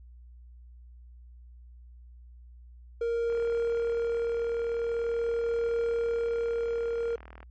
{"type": "tone with tremolo", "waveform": "triangle", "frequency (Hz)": 466.2, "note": "A#4", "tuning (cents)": 0, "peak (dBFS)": -23, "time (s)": [3.01, 7.16], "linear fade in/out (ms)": 5, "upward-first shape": "triangle", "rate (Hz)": 0.45, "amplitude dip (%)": 25}
{"type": "click train", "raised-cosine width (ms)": 0.5, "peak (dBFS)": -32, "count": 167, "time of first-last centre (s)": [3.3, 7.429], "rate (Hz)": 40.2}
{"effects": ["added 60 Hz sine -47 dBFS peak until 7.5 s", "MP3 32 kbps"]}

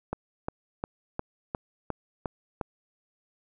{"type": "click train", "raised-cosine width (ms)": 1, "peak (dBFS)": -16, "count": 8, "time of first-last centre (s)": [0.13, 2.612], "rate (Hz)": 2.82, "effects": []}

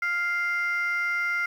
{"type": "tone pair together", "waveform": "sine", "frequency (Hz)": [1400.1, 2093], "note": ["F6", "C7"], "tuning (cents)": [4, 0], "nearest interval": "perfect fifth", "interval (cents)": 696, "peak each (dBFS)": [-25, -25], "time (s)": [0.02, 1.46], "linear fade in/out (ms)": 5, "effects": ["tanh soft clip ceiling -20 dBFS", "9-bit"]}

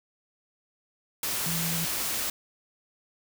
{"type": "tone in noise", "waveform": "sine", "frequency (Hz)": 166.2, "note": "E3", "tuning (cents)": 15, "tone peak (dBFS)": -31, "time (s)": [1.46, 1.85], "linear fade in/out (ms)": 2, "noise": "white", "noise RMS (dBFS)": -30, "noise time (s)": [1.23, 2.3], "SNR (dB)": -4, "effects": []}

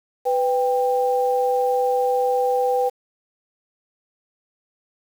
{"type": "tone pair together", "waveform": "sine", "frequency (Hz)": [498.4, 791.2], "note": ["B4", "G5"], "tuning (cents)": [16, 16], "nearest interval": "minor sixth", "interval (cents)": 800, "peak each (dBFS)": [-19, -21], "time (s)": [0.25, 2.9], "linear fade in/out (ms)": 20, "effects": ["7-bit"]}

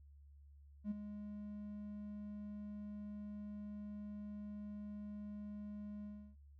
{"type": "tone with ADSR envelope", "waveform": "triangle", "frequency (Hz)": 207.7, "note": "G#3", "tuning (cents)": 0, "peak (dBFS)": -32, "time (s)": [0.84, 6.36], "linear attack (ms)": 68, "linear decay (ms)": 17, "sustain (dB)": -11, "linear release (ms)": 320, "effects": ["tanh soft clip ceiling -32 dBFS", "added 71 Hz sine -58 dBFS peak until 6.59 s"]}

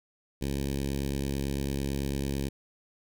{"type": "tone with notch filter", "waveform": "10% pulse", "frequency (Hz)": 69, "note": "C#2", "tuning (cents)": -7, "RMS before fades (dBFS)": -31, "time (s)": [0.41, 2.49], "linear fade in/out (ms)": 10, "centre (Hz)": 1200, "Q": 0.55, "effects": []}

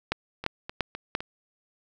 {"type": "two click trains", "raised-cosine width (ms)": 0.3, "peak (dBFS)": [-19, -9], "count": [4, 4], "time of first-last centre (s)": [[0.44, 1.205], [0.12, 1.151]], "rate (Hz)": [3.92, 2.91], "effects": []}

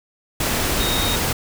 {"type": "tone in noise", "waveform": "sine", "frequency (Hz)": 3729, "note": "A#7", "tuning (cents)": 0, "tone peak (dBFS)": -24, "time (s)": [0.8, 1.16], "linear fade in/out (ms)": 5, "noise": "pink", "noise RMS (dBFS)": -21, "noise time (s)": [0.4, 1.33], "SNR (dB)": -6, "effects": []}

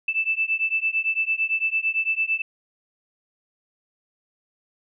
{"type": "beating tone pair", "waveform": "sine", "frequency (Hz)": [2637, 2645.9], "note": ["E7", "E7"], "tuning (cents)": [0, 6], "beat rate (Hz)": 8.9, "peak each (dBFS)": -24, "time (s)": [0.08, 2.42], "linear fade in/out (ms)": 5, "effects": []}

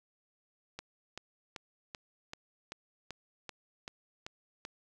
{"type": "click train", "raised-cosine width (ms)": 0.2, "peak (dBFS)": -24, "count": 11, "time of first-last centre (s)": [0.79, 4.651], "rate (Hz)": 2.59, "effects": []}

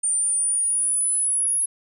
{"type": "linear sweep", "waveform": "sine", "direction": "up", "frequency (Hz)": [9000, 10548], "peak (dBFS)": -19, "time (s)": [0.03, 1.66], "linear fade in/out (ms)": 10, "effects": []}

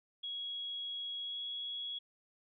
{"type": "tone with pitch glide", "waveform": "sine", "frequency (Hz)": [3322, 3341], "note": ["G#7", "G#7"], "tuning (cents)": [0, 10], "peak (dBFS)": -38, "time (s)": [0.23, 1.99], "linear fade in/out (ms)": 10, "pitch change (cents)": 10, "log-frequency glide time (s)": [1.21, 1.39], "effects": []}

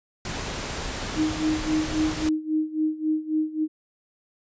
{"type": "noise", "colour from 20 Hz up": "pink", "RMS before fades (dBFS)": -31, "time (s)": [0.25, 2.29], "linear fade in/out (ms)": 2}
{"type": "tone with tremolo", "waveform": "sine", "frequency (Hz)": 311.1, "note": "D#4", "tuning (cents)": 0, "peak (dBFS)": -19, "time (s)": [1.15, 3.68], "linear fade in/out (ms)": 50, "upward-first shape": "sine", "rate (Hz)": 3.7, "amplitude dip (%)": 85}
{"effects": ["resampled to 16000 Hz"]}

